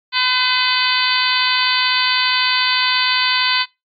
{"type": "harmonic tone", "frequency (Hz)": 507, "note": "B4", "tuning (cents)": 45, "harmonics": [2, 3, 4, 5, 6, 7, 8, 9], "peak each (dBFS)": [-22, -22, -22, -22, -22, -22, -22, -22], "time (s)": [0.12, 3.66], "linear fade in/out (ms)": 50, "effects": ["noise-tail reverb RT60 0.2 s tail -19 dB re dry", "MP3 32 kbps"]}